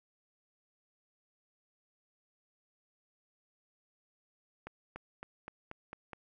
accelerating click train, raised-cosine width 0.5 ms, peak -28 dBFS, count 7, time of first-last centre 4.67-6.132 s, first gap 290 ms, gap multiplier 0.93, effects none

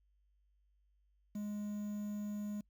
triangle tone with quantisation, 207.7 Hz, G#3, in tune, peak -36 dBFS, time 1.35-2.61 s, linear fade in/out 5 ms, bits 10, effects noise-tail reverb RT60 0.1 s tail -26 dB re dry + added 50 Hz sine -70 dBFS peak until 2.69 s

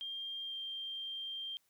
sine tone with pitch glide, 3197 to 3175 Hz, G7 to G7, +33 to +21 cents, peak -39 dBFS, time 0.01-1.57 s, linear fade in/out 0 ms, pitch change -12 cents, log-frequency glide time 0.46-0.54 s, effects white hiss -75 dBFS RMS until 1.69 s

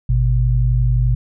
sine tone pair together, 51.91 / 123.47 Hz, G#1 / B2, 0 / 0 cents, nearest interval octave + minor third, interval 1500 cents, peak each -15 dBFS, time 0.09-1.15 s, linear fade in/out 5 ms, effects none

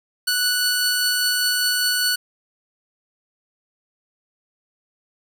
sawtooth tone pair together, 1480 / 4435 Hz, F#6 / C#8, 0 / 0 cents, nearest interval octave + perfect fifth, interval 1900 cents, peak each -18 / -18 dBFS, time 0.27-2.16 s, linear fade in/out 10 ms, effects none

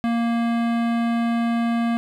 sine tone with hard clipping, 233.1 Hz, A#3, in tune, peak -21 dBFS, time 0.04-1.97 s, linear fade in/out 0 ms, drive 18 dB, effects none

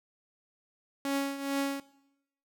sawtooth tone with tremolo, 277.2 Hz, C#4, in tune, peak -23 dBFS, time 1.05-1.8 s, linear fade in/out 2 ms, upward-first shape triangle, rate 2.3 Hz, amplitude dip 75%, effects noise-tail reverb RT60 0.8 s tail -18 dB re dry

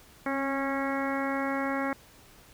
harmonic tone with a mistuned harmonic, 274 Hz, C#4, 20 cents flat, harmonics 1 / 2 / 3 / 4 / 5 / 6 / 7 / 8, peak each -31 / -34 / -36 / -37 / -38 / -39 / -39 / -40 dBFS, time 0.26-1.93 s, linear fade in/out 2 ms, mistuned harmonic 1, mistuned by -22 cents, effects pink hiss -55 dBFS RMS until 2.53 s

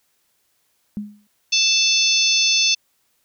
sine tone with exponential decay, 207.7 Hz, G#3, in tune, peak -21 dBFS, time 0.97-1.27 s, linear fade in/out 0 ms, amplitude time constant 64 ms
harmonic tone, 880 Hz, A5, in tune, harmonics 3 / 4 / 5 / 6 / 7, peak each -21 / -21 / -21 / -21 / -21 dBFS, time 1.52-2.75 s, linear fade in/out 10 ms
effects white hiss -66 dBFS RMS until 3.24 s

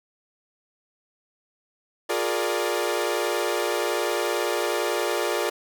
sawtooth chord, Bb dominant seventh, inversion second, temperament equal with one note detuned, 354.1 / 415.3 / 466.2 / 587.3 Hz, F4 / Ab4 / Bb4 / D5, +24 / 0 / 0 / 0 cents, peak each -25 dBFS, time 2.09-5.5 s, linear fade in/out 10 ms, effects none

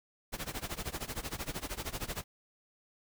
pink noise with tremolo, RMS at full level -36 dBFS, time 0.32-2.24 s, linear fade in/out 20 ms, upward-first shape sine, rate 13 Hz, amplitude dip 90%, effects none

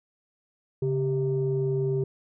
sine tone pair together, 138.59 / 392 Hz, C#3 / G4, 0 / 0 cents, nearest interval octave + tritone, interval 1800 cents, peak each -25 / -25 dBFS, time 0.82-2.04 s, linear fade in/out 5 ms, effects tanh soft clip ceiling -17 dBFS

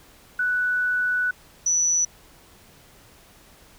sine tone pair in turn, 1483 / 5932 Hz, F#6 / F#8, +4 / +4 cents, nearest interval 2 octaves, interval 2400 cents, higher second, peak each -20 / -18 dBFS, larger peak second, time 0.39-1.31 / 1.66-2.05 s, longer first, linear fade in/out 5 ms, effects pink hiss -52 dBFS RMS until 3.78 s

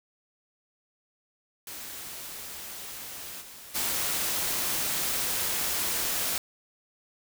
white noise with level steps, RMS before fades -40 / -46 / -29 dBFS, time 1.67-6.38 s, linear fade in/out 2 ms, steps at 3.4 / 3.74 s, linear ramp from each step 20 ms, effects none

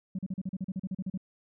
sine tone bursts, 188.2 Hz, F#3, 30 cents sharp, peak -29 dBFS, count 14, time 0.15-1.176 s, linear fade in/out 5 ms, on 38 ms, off 38 ms, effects tanh soft clip ceiling -27 dBFS

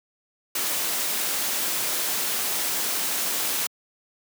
white noise, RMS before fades -26 dBFS, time 0.55-3.67 s, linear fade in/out 5 ms, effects high-pass 200 Hz 12 dB/octave

